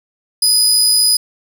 25% pulse tone, 4978 Hz, D#8, in tune, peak -5 dBFS, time 0.42-1.17 s, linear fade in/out 5 ms, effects none

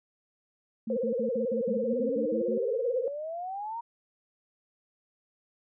sine tone bursts, 223.9 Hz, A3, 30 cents sharp, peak -31 dBFS, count 11, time 0.87-2.58 s, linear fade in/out 5 ms, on 100 ms, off 61 ms
sine tone with vibrato, 493.9 Hz, B4, in tune, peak -27 dBFS, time 0.9-3.08 s, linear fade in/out 2 ms, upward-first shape sine, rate 18 Hz, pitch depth 140 cents each way
sine exponential sweep, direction up, 196 to 950 Hz, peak -33 dBFS, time 1.67-3.81 s, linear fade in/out 10 ms
effects none

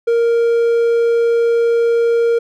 triangle tone, 466.2 Hz, A#4, in tune, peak -9 dBFS, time 0.07-2.39 s, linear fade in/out 10 ms, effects none

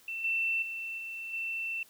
sine tone with level steps, 2683 Hz, E7, 30 cents sharp, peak -34 / -27 / -35 / -37 / -32 dBFS, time 0.08-1.83 s, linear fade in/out 2 ms, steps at 0.24 / 0.62 / 0.98 / 1.33 s, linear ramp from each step 5 ms, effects white hiss -60 dBFS RMS until 1.89 s

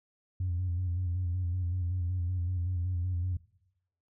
sine tone with vibrato, 89.3 Hz, F2, 39 cents sharp, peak -27 dBFS, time 0.4-3.37 s, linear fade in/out 5 ms, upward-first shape square, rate 5.3 Hz, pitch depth 47 cents each way, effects noise-tail reverb RT60 0.9 s tail -20 dB re dry + tanh soft clip ceiling -25 dBFS

